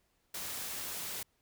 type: noise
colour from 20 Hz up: white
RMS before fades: -40 dBFS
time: 0.34-1.23 s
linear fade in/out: 5 ms
effects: pink hiss -75 dBFS RMS until 1.41 s